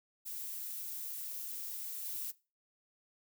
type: noise with level steps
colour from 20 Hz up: violet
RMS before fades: -42 / -40 dBFS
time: 0.25-2.32 s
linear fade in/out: 20 ms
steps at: 2.04 s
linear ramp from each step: 20 ms
effects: noise-tail reverb RT60 0.3 s tail -19 dB re dry